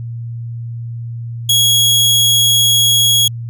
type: tone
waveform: sawtooth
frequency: 3322 Hz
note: G#7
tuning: in tune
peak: -6 dBFS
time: 1.49-3.28 s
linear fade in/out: 5 ms
effects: added 117 Hz sine -22 dBFS peak until 3.49 s